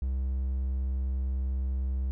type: tone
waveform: triangle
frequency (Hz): 65.41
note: C2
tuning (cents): 0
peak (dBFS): -25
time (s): 0.02-2.11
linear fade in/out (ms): 0
effects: none